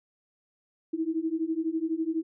sine beating tone pair, 316.3 / 328.3 Hz, D#4 / E4, +29 / -7 cents, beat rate 12 Hz, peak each -30 / -29 dBFS, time 0.93-2.23 s, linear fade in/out 10 ms, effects none

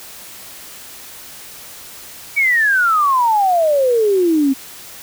sine exponential sweep, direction down, 2291 to 261.6 Hz, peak -11 dBFS, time 2.36-4.54 s, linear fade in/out 20 ms, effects white hiss -36 dBFS RMS until 5.02 s

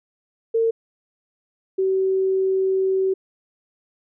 sine tone pair in turn, 454.3 / 381.1 Hz, A#4 / G4, -45 / -49 cents, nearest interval minor third, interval 304 cents, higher first, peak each -16 / -17 dBFS, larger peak first, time 0.54-0.71 / 1.78-3.14 s, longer second, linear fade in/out 10 ms, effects none

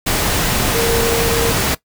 sine tone in noise, 462.6 Hz, A#4, 13 cents flat, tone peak -16 dBFS, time 0.74-1.52 s, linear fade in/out 10 ms, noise pink, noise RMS -17 dBFS, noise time 0.06-1.75 s, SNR -2 dB, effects noise-tail reverb RT60 0.1 s tail -18 dB re dry

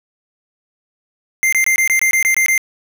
square tone bursts, 2093 Hz, C7, in tune, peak -12 dBFS, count 10, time 1.43-2.578 s, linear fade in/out 0 ms, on 95 ms, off 22 ms, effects none

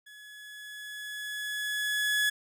30% pulse tone with level ramp, 1695 Hz, G#6, 35 cents sharp, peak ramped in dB -46 to -21 dBFS, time 0.06-2.3 s, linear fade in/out 10 ms, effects none

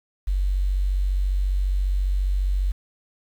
sine tone with quantisation, 47.33 Hz, F#1, 40 cents sharp, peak -19 dBFS, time 0.27-2.72 s, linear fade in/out 10 ms, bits 8, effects none

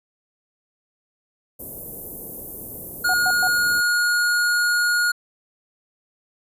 white band-stop noise, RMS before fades -30 dBFS, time 1.59-3.81 s, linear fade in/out 10 ms, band 550 to 13000 Hz, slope 24 dB/octave
square tone, 1436 Hz, F6, 48 cents sharp, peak -18 dBFS, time 3.04-5.12 s, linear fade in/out 10 ms
sine tone bursts, 740 Hz, F#5, in tune, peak -22 dBFS, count 3, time 3.09-3.474 s, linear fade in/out 2 ms, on 48 ms, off 120 ms
effects resampled to 32000 Hz

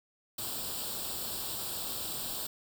white noise with comb filter, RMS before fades -37 dBFS, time 0.38-2.47 s, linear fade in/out 5 ms, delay 0.24 ms, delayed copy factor +0.75, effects none

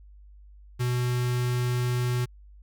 square tone with notch filter, 123.47 Hz, B2, in tune, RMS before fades -26 dBFS, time 0.79-2.26 s, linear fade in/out 20 ms, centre 660 Hz, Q 1.5, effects added 50 Hz sine -47 dBFS peak until 2.62 s

